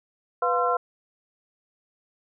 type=tone cluster; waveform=sine; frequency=494.8 / 705 / 1040 / 1354 Hz; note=B4 / F5 / C6 / E6; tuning=+3 / +16 / -11 / +46 cents; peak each=-26 dBFS; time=0.42-0.77 s; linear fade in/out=5 ms; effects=none